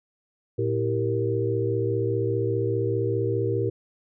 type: tone cluster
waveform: sine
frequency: 113.8 / 327.8 / 392.7 / 467.7 Hz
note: A#2 / E4 / G4 / A#4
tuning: -41 / -10 / +3 / +6 cents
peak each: -26 / -31 / -27 / -28 dBFS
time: 0.58-3.7 s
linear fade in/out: 10 ms
effects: none